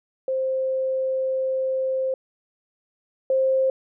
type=tone pair in turn; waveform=sine; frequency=525 / 527.9 Hz; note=C5 / C5; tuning=+6 / +15 cents; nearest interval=unison; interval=9 cents; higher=second; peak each=-21 / -17 dBFS; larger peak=second; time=0.28-2.14 / 3.3-3.7 s; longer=first; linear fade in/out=2 ms; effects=none